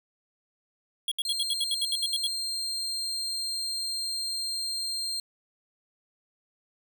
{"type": "tone bursts", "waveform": "square", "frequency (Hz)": 3322, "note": "G#7", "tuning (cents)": 0, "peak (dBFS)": -26, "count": 12, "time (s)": [1.08, 2.27], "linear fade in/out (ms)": 2, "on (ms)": 35, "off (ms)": 70}
{"type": "tone", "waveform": "35% pulse", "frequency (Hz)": 4186, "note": "C8", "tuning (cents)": 0, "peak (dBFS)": -28, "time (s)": [1.25, 5.2], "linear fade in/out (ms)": 2}
{"effects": []}